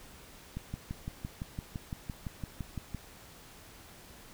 click train, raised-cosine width 5 ms, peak -24 dBFS, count 15, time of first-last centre 0.57-2.947 s, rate 5.89 Hz, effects pink hiss -53 dBFS RMS until 4.33 s

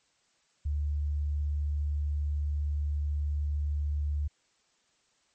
sine tone, 73.42 Hz, D2, in tune, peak -27 dBFS, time 0.65-4.28 s, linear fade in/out 10 ms, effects white hiss -70 dBFS RMS until 5.34 s + MP3 32 kbps

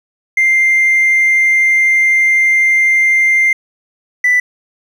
triangle tone pair in turn, 2096 / 1984.5 Hz, C7 / B6, +2 / +8 cents, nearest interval minor second, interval 94 cents, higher first, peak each -5 / -5 dBFS, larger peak neither, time 0.37-3.53 / 4.24-4.4 s, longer first, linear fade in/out 5 ms, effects tanh soft clip ceiling -4 dBFS

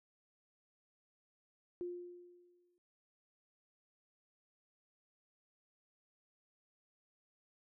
sine tone with exponential decay, 353.1 Hz, F4, 19 cents sharp, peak -37 dBFS, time 1.81-2.78 s, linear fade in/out 0 ms, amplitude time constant 210 ms, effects none

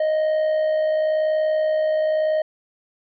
triangle tone with amplitude modulation, 622.3 Hz, D#5, in tune, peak -14 dBFS, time 0-2.42 s, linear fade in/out 5 ms, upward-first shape sine, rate 60.9 Hz, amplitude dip 35%, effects resampled to 11025 Hz

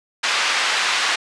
pink band-pass noise, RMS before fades -20 dBFS, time 0.23-1.16 s, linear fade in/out 10 ms, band 1300 to 4500 Hz, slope 12 dB/octave, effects resampled to 22050 Hz

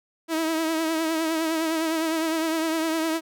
sawtooth tone with vibrato, 322.2 Hz, E4, 39 cents flat, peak -19 dBFS, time 0.28-3.21 s, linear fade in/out 50 ms, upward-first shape triangle, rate 9.8 Hz, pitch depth 53 cents each way, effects none

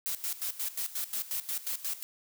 blue noise with tremolo, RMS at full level -33 dBFS, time 0.06-2.03 s, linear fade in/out 0 ms, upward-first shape square, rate 5.6 Hz, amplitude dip 80%, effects none

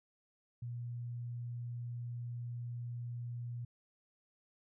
sine tone, 120 Hz, B2, 49 cents flat, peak -39 dBFS, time 0.62-3.65 s, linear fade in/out 5 ms, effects none

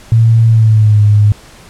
sine tone with pitch glide, 113.8 to 104.36 Hz, A#2 to G#2, -41 to +9 cents, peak -4 dBFS, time 0.12-1.32 s, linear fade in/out 0 ms, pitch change -150 cents, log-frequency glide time 0.46-1.01 s, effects pink hiss -38 dBFS RMS until 1.69 s + low-pass 10000 Hz 12 dB/octave

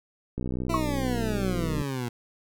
click train, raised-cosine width 3 ms, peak -18 dBFS, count 91, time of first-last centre 0.38-1.815 s, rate 62.7 Hz
20% pulse exponential sweep, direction down, 340 to 117.5 Hz, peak -24 dBFS, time 0.69-2.09 s, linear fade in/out 10 ms
sine tone with exponential decay, 1084 Hz, C#6, 39 cents flat, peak -18 dBFS, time 0.74-0.84 s, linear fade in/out 2 ms, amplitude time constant 20 ms
effects none

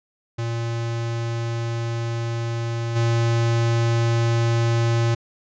square tone with level steps, 116.3 Hz, A#2, 4 cents flat, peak -24 / -18 dBFS, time 0.38-5.15 s, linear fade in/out 10 ms, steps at 2.95 s, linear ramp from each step 20 ms, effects resampled to 16000 Hz

